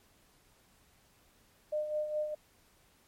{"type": "tone with tremolo", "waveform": "sine", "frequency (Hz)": 606, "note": "D#5", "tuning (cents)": -46, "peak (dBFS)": -29, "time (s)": [1.72, 2.35], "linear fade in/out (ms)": 10, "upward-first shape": "sine", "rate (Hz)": 4.8, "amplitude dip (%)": 55, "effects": ["pink hiss -66 dBFS RMS until 3.07 s", "MP3 64 kbps"]}